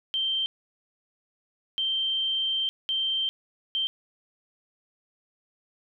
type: tone bursts at uneven times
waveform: sine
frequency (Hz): 3136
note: G7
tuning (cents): 0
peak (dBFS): -24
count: 4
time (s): 0.14-0.46 / 1.78-2.69 / 2.89-3.29 / 3.75-3.87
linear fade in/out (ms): 0
effects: none